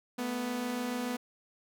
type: tone pair together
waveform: sawtooth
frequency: 220 / 246.9 Hz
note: A3 / B3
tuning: 0 / 0 cents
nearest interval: major second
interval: 200 cents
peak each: -36 / -29 dBFS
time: 0.18-1.17 s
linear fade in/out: 10 ms
effects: none